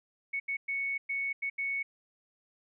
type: tone bursts at uneven times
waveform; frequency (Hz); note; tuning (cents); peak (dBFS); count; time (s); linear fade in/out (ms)
sine; 2217; C#7; 0; -30; 6; 0.33-0.4 / 0.48-0.57 / 0.68-0.98 / 1.09-1.33 / 1.42-1.5 / 1.58-1.83; 10
effects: none